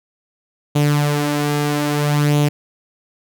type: tone with flanger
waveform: sawtooth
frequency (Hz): 146.83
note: D3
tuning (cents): 0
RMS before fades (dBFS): -17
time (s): 0.75-2.49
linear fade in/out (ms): 10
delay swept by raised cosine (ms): 0.29 to 4.39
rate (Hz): 0.61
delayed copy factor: +0.55
effects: none